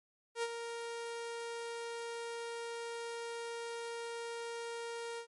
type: tone with ADSR envelope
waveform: sawtooth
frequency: 466.2 Hz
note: A#4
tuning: in tune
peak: -28 dBFS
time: 0.35-5.27 s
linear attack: 78 ms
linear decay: 44 ms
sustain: -8 dB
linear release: 89 ms
effects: MP3 48 kbps